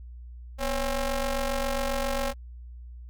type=ring-modulated tone; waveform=sawtooth; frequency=265.3 Hz; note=C4; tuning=24 cents sharp; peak=-19 dBFS; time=0.58-2.34 s; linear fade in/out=50 ms; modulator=289 Hz; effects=added 60 Hz sine -40 dBFS peak until 3.09 s